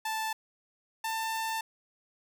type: tone pair in turn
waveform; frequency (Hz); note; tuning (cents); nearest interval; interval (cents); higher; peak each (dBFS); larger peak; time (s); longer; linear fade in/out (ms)
sawtooth; 880 / 892.3; A5 / A5; 0 / +24; unison; 24; second; -27; neither; 0.05-0.33 / 1.04-1.61; second; 5
effects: none